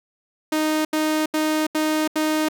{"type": "tone bursts", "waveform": "sawtooth", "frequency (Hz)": 309.9, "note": "D#4", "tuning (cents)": -7, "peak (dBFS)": -15, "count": 5, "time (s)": [0.52, 2.486], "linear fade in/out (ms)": 5, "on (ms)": 330, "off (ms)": 79, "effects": []}